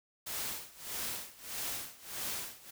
white noise with tremolo, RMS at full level -37 dBFS, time 0.26-2.71 s, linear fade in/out 10 ms, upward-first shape sine, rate 1.6 Hz, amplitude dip 90%, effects none

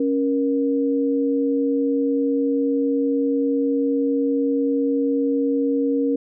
sine tone pair together, 276.4 / 471.6 Hz, C#4 / A#4, -5 / +20 cents, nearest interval major sixth, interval 925 cents, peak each -19 / -22 dBFS, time 0-6.16 s, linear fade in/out 5 ms, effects none

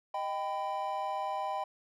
triangle chord, Eb augmented, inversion none, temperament equal with one note detuned, 622.3 / 784 / 1001.6 Hz, Eb5 / G5 / B5, 0 / 0 / +24 cents, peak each -37 / -33 / -35 dBFS, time 0.14-1.64 s, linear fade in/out 5 ms, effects none

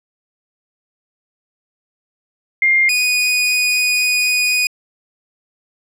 sine / sawtooth tone pair in turn, 2114 / 2476 Hz, C7 / D#7, +17 / -9 cents, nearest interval minor third, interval 274 cents, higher second, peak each -10 dBFS, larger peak neither, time 2.62-2.89 / 2.89-4.67 s, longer second, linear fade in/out 2 ms, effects low-pass 12000 Hz 12 dB/octave

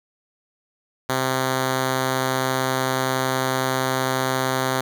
5% pulse tone, 130.81 Hz, C3, in tune, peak -9 dBFS, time 1.09-4.81 s, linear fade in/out 5 ms, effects none

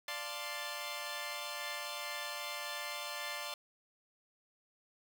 10% pulse chord, D minor seventh, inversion none, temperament equal, 587.3 / 698.5 / 880 / 1046.5 Hz, D5 / F5 / A5 / C6, 0 / 0 / 0 / 0 cents, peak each -35 / -38 / -38 / -36 dBFS, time 0.08-3.54 s, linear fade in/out 2 ms, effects none

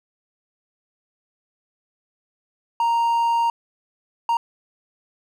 triangle tone bursts at uneven times, 931 Hz, A#5, 2 cents flat, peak -15 dBFS, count 2, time 2.8-3.5 / 4.29-4.37 s, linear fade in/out 2 ms, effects none

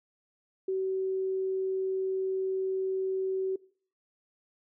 sine tone, 380 Hz, F#4, 46 cents sharp, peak -27 dBFS, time 0.68-3.56 s, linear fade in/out 5 ms, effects noise-tail reverb RT60 0.5 s tail -22 dB re dry

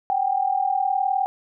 sine tone pair together, 757.5 / 797 Hz, F#5 / G5, +40 / +28 cents, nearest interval minor second, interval 88 cents, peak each -22 dBFS, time 0.1-1.26 s, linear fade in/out 0 ms, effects none

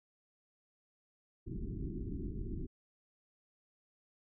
pink low-pass noise, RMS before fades -40 dBFS, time 1.46-2.67 s, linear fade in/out 20 ms, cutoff 390 Hz, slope 96 dB/octave, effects none

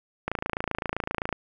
click train, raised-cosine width 0.5 ms, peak -12 dBFS, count 30, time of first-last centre 0.28-1.327 s, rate 27.7 Hz, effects none

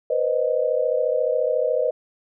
sine tone cluster, 488.9 / 523 / 618 Hz, B4 / C5 / D#5, -18 / -1 / -12 cents, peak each -23 dBFS, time 0.1-1.91 s, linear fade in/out 5 ms, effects none

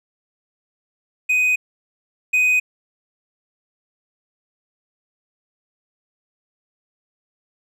triangle tone pair in turn, 2500 / 2500 Hz, D#7 / D#7, +8 / +8 cents, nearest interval unison, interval 0 cents, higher neither, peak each -13 / -12 dBFS, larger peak second, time 1.29-1.56 / 2.33-2.6 s, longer neither, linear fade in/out 10 ms, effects none

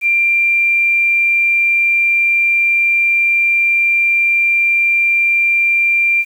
sine tone, 2374 Hz, D7, 18 cents sharp, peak -10 dBFS, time 0.01-6.25 s, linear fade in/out 50 ms, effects 7-bit

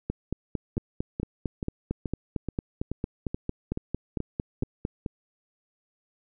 two click trains, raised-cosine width 3 ms, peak -15 / -17 dBFS, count 22 / 11, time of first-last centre 0.1-4.851 / 0.77-5.062 s, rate 4.42 / 2.33 Hz, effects none

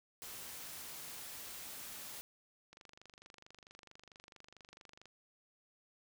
white noise, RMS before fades -48 dBFS, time 0.22-2.21 s, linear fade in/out 0 ms
click train, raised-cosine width 0.2 ms, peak -38 dBFS, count 58, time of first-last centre 2.73-5.057 s, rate 24.5 Hz
effects none

